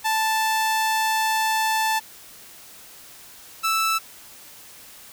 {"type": "tone pair in turn", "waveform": "sawtooth", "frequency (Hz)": [880, 1318.5], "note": ["A5", "E6"], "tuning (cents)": [0, 0], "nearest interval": "perfect fifth", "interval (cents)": 700, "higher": "second", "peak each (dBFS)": -16, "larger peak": "neither", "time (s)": [[0.04, 2], [3.63, 3.99]], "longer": "first", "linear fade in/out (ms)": 20, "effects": ["white hiss -45 dBFS RMS until 5.12 s"]}